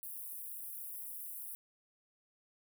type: high-pass noise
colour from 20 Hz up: white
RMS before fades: -45 dBFS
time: 0.03-1.55 s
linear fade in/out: 0 ms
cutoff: 9800 Hz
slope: 48 dB/octave
effects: none